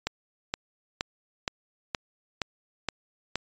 click train, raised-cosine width 0.2 ms, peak -10 dBFS, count 8, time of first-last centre 0.07-3.356 s, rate 2.13 Hz, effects resampled to 16000 Hz

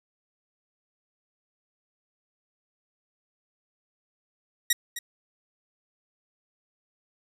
10% pulse tone with echo, 1900 Hz, A#6, 33 cents sharp, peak -10 dBFS, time 4.7-4.73 s, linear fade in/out 5 ms, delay 260 ms, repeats 1, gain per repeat -13 dB, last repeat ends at 4.99 s, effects none

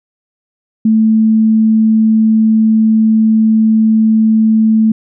sine tone, 220 Hz, A3, in tune, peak -6 dBFS, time 0.85-4.92 s, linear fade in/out 5 ms, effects none

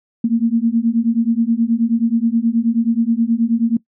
sine beating tone pair, 225.8 / 235.2 Hz, A3 / A#3, +45 / +16 cents, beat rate 9.4 Hz, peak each -16 dBFS, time 0.24-3.77 s, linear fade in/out 5 ms, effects noise-tail reverb RT60 0.1 s tail -21 dB re dry

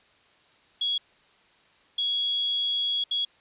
sine tone bursts at uneven times, 3336 Hz, G#7, 7 cents sharp, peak -23 dBFS, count 3, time 0.81-0.98 / 1.98-3.04 / 3.11-3.25 s, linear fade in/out 5 ms, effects white hiss -60 dBFS RMS until 3.4 s + resampled to 8000 Hz

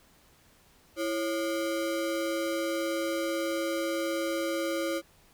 square ring-modulated tone, 440.8 Hz, A4, 3 cents sharp, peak -26 dBFS, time 0.96-5.02 s, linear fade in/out 50 ms, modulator 108 Hz, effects pink hiss -61 dBFS RMS until 5.33 s

